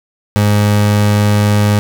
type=tone; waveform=30% pulse; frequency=103.83 Hz; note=G#2; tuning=in tune; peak=-6 dBFS; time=0.36-1.79 s; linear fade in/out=0 ms; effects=none